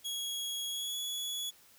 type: tone with pitch glide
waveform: sawtooth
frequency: 3322 to 3388 Hz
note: G#7 to G#7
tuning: 0 to +34 cents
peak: -32 dBFS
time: 0.04-1.51 s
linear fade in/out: 20 ms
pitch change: +34 cents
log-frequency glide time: 0.69-0.97 s
effects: white hiss -61 dBFS RMS until 1.78 s